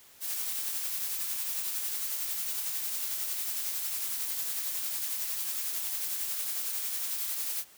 blue noise with tremolo, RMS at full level -32 dBFS, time 0.2-7.65 s, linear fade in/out 50 ms, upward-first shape triangle, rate 11 Hz, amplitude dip 35%, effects white hiss -56 dBFS RMS until 7.77 s

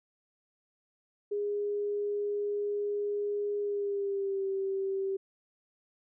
sine tone with pitch glide, 410.8 to 388 Hz, G#4 to G4, -19 to -18 cents, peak -29 dBFS, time 1.31-5.17 s, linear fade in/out 10 ms, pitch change -99 cents, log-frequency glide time 3.6-4.46 s, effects none

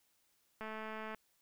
click train, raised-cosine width 0.5 ms, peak -30 dBFS, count 118, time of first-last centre 0.61-1.147 s, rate 218 Hz, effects white hiss -75 dBFS RMS until 1.41 s

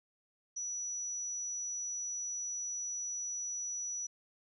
sine tone, 5890 Hz, F#8, 9 cents flat, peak -36 dBFS, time 0.56-4.07 s, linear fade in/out 10 ms, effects none

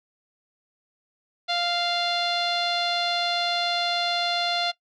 sawtooth tone with low-pass filter, 697 Hz, F5, 4 cents flat, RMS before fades -25 dBFS, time 1.48-4.72 s, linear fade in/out 20 ms, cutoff 3900 Hz, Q 8.8, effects noise-tail reverb RT60 0.1 s tail -19 dB re dry

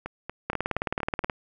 two click trains, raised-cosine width 0.5 ms, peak -11 / -18 dBFS, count 16 / 6, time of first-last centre 0.5-1.298 / 0.06-1.239 s, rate 18.8 / 4.24 Hz, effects none

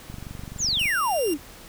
click train, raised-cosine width 5 ms, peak -24 dBFS, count 19, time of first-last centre 0.1-0.856 s, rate 23.8 Hz
sine exponential sweep, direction down, 7540 to 261.6 Hz, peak -21 dBFS, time 0.58-1.38 s, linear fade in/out 50 ms
10% pulse tone, 2794 Hz, F7, in tune, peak -22 dBFS, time 0.79-1.34 s, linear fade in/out 5 ms
effects pink hiss -45 dBFS RMS until 1.68 s

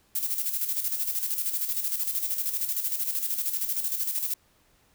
violet noise with tremolo, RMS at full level -27 dBFS, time 0.15-4.34 s, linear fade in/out 5 ms, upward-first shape square, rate 13 Hz, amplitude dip 55%, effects pink hiss -64 dBFS RMS until 4.94 s

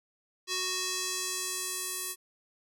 square tone with band-pass filter sweep, 370 Hz, F#4, in tune, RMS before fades -34 dBFS, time 0.47-2.16 s, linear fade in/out 50 ms, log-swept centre 5100 to 11000 Hz, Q 1.3, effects none

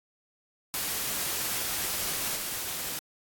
white noise with level steps, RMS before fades -31 / -34 dBFS, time 0.74-2.99 s, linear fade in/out 0 ms, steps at 2.35 s, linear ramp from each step 20 ms, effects AAC 64 kbps

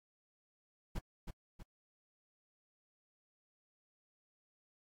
brown noise with echo, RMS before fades -37 dBFS, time 0.95-0.99 s, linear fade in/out 10 ms, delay 320 ms, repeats 2, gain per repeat -6 dB, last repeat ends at 1.63 s, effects AAC 48 kbps

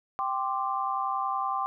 sine chord, G suspended fourth, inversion none, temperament just, 784 / 1045.3 / 1176 Hz, G5 / C6 / D6, 0 / -2 / +2 cents, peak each -31 dBFS, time 0.19-1.66 s, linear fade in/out 0 ms, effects none

